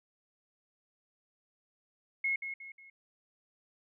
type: tone with echo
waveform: sine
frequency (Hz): 2169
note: C#7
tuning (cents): -38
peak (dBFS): -28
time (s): 2.24-2.36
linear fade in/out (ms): 5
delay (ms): 180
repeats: 3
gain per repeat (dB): -8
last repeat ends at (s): 2.9
effects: none